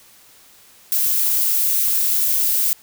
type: noise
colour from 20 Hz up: violet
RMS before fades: -18 dBFS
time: 0.92-2.73 s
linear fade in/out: 0 ms
effects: white hiss -49 dBFS RMS until 2.82 s